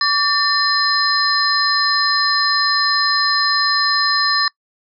sine tone cluster, 1148 / 1791 / 4139 / 5080 Hz, D6 / A6 / C8 / D#8, -40 / +30 / -20 / +35 cents, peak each -19 dBFS, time 0.01-4.48 s, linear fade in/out 2 ms, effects noise-tail reverb RT60 0.1 s tail -26 dB re dry

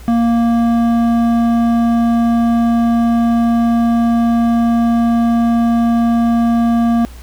sine tone with hard clipping, 233.1 Hz, A#3, in tune, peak -12 dBFS, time 0.08-7.05 s, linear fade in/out 0 ms, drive 10 dB, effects added 60 Hz sine -31 dBFS peak until 7.22 s + pink hiss -42 dBFS RMS until 7.22 s

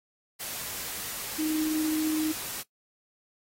sine tone in noise, 311 Hz, D#4, 1 cent flat, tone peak -25 dBFS, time 1.38-2.33 s, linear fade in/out 20 ms, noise white, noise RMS -36 dBFS, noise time 0.39-2.63 s, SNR +8 dB, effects noise-tail reverb RT60 0.1 s tail -18 dB re dry + AAC 48 kbps

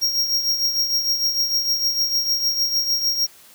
square tone with tremolo, 5588 Hz, F8, in tune, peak -16 dBFS, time 0.01-3.27 s, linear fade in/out 20 ms, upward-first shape triangle, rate 6.6 Hz, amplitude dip 65%, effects white hiss -48 dBFS RMS until 3.54 s + high-pass 80 Hz 12 dB/octave

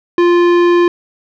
sine tone with tanh clipping, 348.3 Hz, F4, 5 cents flat, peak -9 dBFS, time 0.18-0.88 s, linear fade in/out 2 ms, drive 16 dB, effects none

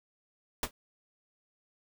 pink noise with exponential decay, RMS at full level -26 dBFS, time 0.63-0.71 s, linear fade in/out 2 ms, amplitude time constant 17 ms, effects none

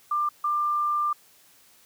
sine tone bursts at uneven times, 1191 Hz, D6, 24 cents sharp, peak -22 dBFS, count 2, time 0.11-0.29 / 0.44-1.13 s, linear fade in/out 5 ms, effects white hiss -57 dBFS RMS until 1.85 s + high-pass 60 Hz 12 dB/octave

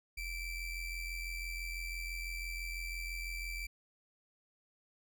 square ring-modulated tone, 1183 Hz, D6, 12 cents sharp, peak -36 dBFS, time 0.17-3.67 s, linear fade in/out 10 ms, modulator 1140 Hz, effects none

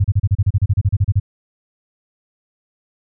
sine tone bursts, 99 Hz, G2, 18 cents sharp, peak -10 dBFS, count 16, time 0-1.199 s, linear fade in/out 10 ms, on 44 ms, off 33 ms, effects none

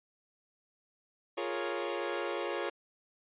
sawtooth chord, Bb minor seventh, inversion second, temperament equal, 349.2 / 415.3 / 466.2 / 554.4 Hz, F4 / Ab4 / Bb4 / Db5, 0 / 0 / 0 / 0 cents, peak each -34 / -35 / -36 / -34 dBFS, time 1.37-2.7 s, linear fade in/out 10 ms, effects resampled to 8000 Hz

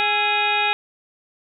harmonic tone with a mistuned harmonic, 415.3 Hz, G#4, in tune, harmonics 1 / 2 / 3 / 4 / 5 / 6 / 7 / 8 / 9, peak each -32 / -22 / -30 / -29 / -32 / -21 / -33 / -31 / -28 dBFS, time 0-0.73 s, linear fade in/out 0 ms, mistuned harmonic 3, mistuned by +120 cents, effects none

